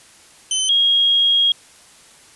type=tone pair in turn; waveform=20% pulse / sine; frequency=3059 / 3274 Hz; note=G7 / G#7; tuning=-43 / -25 cents; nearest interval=minor second; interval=118 cents; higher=second; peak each=-12 dBFS; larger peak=neither; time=0.51-0.69 / 0.69-1.52 s; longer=second; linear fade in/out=2 ms; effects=white hiss -47 dBFS RMS until 2.35 s + resampled to 24000 Hz